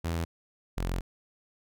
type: tone pair in turn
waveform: sawtooth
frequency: 83.4 / 44.18 Hz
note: E2 / F1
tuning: +21 / +21 cents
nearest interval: major seventh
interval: 1100 cents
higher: first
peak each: -25 dBFS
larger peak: neither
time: 0.04-0.25 / 0.77-1.01 s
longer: second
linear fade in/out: 10 ms
effects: none